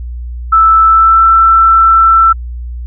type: tone with pitch glide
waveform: sine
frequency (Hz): 1318.5 to 1334.6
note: E6 to E6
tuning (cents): 0 to +21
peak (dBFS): -3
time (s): 0.52-2.33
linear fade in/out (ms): 10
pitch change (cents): +21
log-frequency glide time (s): 0.86-1.24
effects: added 60 Hz sine -19 dBFS peak until 2.86 s